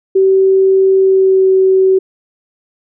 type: tone with pitch glide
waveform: sine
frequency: 383.4 to 379.4 Hz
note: G4 to F#4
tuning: -38 to +43 cents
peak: -6 dBFS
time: 0.15-1.99 s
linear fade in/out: 10 ms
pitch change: -19 cents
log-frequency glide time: 0.98-1.5 s
effects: none